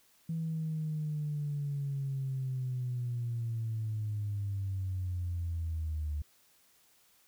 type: linear sweep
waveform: sine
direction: down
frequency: 164.1 to 73.42 Hz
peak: -31 dBFS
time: 0.29-6.22 s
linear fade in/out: 5 ms
effects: tanh soft clip ceiling -27 dBFS + white hiss -66 dBFS RMS until 7.27 s